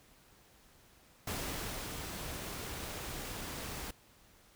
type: noise with ADSR envelope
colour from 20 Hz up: pink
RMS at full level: -38 dBFS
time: 1.27-3.91 s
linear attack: 5 ms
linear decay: 650 ms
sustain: -4 dB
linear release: 5 ms
effects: pink hiss -63 dBFS RMS until 4.55 s